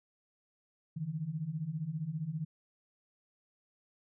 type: beating tone pair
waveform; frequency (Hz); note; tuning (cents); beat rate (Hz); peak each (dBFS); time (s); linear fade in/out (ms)
sine; 146.83 / 161.83; D3 / E3; 0 / -32; 15; -39 / -36; 0.96-2.45; 10
effects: none